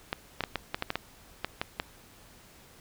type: clicks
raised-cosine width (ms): 0.3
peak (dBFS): -13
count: 11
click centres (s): 0.129 / 0.407 / 0.438 / 0.557 / 0.745 / 0.824 / 0.904 / 0.956 / 1.446 / 1.615 / 1.799
effects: pink hiss -55 dBFS RMS until 2.8 s